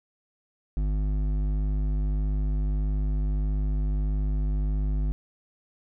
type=tone with hard clipping; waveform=sine; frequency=50.8 Hz; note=G#1; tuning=38 cents flat; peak=-25 dBFS; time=0.77-5.12 s; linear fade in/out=0 ms; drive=10 dB; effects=none